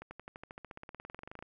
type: accelerating click train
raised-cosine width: 0.5 ms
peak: -30 dBFS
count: 25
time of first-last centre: 0.02-1.425 s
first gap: 90 ms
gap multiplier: 0.96
effects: none